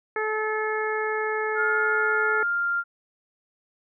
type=harmonic tone; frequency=432.4 Hz; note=A4; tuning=30 cents flat; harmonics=1 / 2 / 3 / 4 / 5; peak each=-27 / -32 / -32 / -30 / -35 dBFS; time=0.16-2.43 s; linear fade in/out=2 ms
type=tone with pitch glide; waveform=sine; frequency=1416 to 1394.9 Hz; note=F6 to F6; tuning=+23 to -2 cents; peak=-22 dBFS; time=1.55-2.84 s; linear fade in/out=50 ms; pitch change=-25 cents; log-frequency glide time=1.91-2.68 s
effects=none